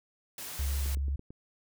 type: noise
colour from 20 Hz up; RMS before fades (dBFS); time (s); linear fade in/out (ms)
white; -41; 0.38-0.95; 2
type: tone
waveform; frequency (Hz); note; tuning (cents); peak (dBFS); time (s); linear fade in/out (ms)
sine; 69.3; C#2; 0; -28; 0.59-1.16; 5
type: click train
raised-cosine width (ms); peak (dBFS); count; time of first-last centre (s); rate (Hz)
3; -33; 5; 0.86-1.305; 8.98
effects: none